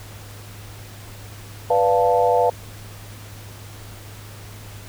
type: chord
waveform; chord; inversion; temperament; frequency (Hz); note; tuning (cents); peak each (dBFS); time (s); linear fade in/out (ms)
sine; B half-diminished seventh; none; equal; 493.9 / 587.3 / 698.5 / 880; B4 / D5 / F5 / A5; 0 / 0 / 0 / 0; -18 / -23 / -19 / -21; 1.7-2.5; 5
effects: added 103 Hz sine -38 dBFS peak until 4.88 s + pink hiss -42 dBFS RMS until 4.88 s